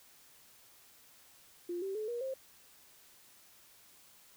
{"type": "tone with pitch steps", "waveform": "sine", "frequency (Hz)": [349.2, 387.5, 429.9, 477, 529.3], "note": ["F4", "G4", "A4", "A#4", "C5"], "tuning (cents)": [0, -20, -40, 40, 20], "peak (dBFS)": -35, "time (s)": [1.69, 2.34], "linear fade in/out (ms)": 5, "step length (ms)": 130, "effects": ["white hiss -61 dBFS RMS until 4.36 s"]}